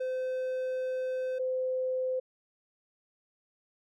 triangle / sine tone pair in turn, 514 / 514 Hz, C5 / C5, -31 / -31 cents, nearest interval unison, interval 0 cents, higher neither, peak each -28 dBFS, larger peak neither, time 0-1.39 / 1.39-2.2 s, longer first, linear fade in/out 10 ms, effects none

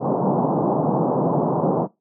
pink band-pass noise, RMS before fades -20 dBFS, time 0-1.88 s, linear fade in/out 50 ms, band 140 to 980 Hz, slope 48 dB/octave, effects noise-tail reverb RT60 0.2 s tail -21 dB re dry

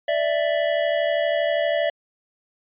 square tone pair together, 587.3 / 659.8 Hz, D5 / E5, 0 / +1 cents, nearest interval major second, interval 201 cents, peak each -23 dBFS, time 0.08-1.9 s, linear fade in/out 5 ms, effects resampled to 8000 Hz

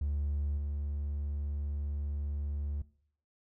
triangle tone with level steps, 72.5 Hz, D2, 22 cents flat, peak -27 / -30 dBFS, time 0.01-2.82 s, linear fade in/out 5 ms, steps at 0.57 s, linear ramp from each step 10 ms, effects noise-tail reverb RT60 0.6 s tail -21 dB re dry + tanh soft clip ceiling -24 dBFS

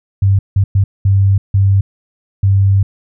sine tone bursts at uneven times, 98 Hz, G2, in tune, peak -7 dBFS, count 6, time 0.22-0.39 / 0.56-0.64 / 0.75-0.84 / 1.05-1.38 / 1.54-1.81 / 2.43-2.83 s, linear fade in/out 5 ms, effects none

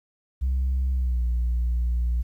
sine tone with pitch glide, 65.1 to 59.7 Hz, C2 to A#1, -8 to +42 cents, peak -19 dBFS, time 0.41-2.23 s, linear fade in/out 20 ms, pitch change -150 cents, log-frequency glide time 0.92-1.23 s, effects tanh soft clip ceiling -19 dBFS + 10-bit

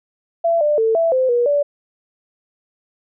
sine tone with pitch steps, 672 / 595 / 446.7 / 663 / 517 / 480.9 / 578 Hz, E5 / D5 / A4 / E5 / C5 / B4 / D5, +33 / +22 / +26 / +10 / -21 / -46 / -28 cents, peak -13 dBFS, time 0.44-1.63 s, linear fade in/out 10 ms, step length 170 ms, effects none

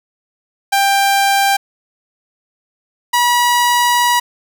sawtooth tone pair in turn, 791 / 967.4 Hz, G5 / B5, +15 / -36 cents, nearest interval minor third, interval 349 cents, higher second, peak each -7 dBFS, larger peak neither, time 0.72-1.57 / 3.13-4.2 s, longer second, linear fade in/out 10 ms, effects none

